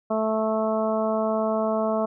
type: harmonic tone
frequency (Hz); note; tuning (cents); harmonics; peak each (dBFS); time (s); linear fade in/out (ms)
219; A3; -8; 1 / 2 / 3 / 4 / 5 / 6; -27 / -29 / -24 / -34 / -32 / -36; 0.1-2.06; 10
effects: none